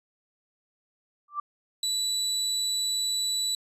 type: tone with exponential growth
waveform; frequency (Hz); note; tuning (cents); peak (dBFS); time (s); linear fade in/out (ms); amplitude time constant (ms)
sine; 1174.7; D6; 0; -24; 1.28-1.4; 5; 26
type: tone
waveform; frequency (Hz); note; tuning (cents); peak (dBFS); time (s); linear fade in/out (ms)
30% pulse; 3951; B7; 0; -23; 1.83-3.55; 2
effects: resampled to 32000 Hz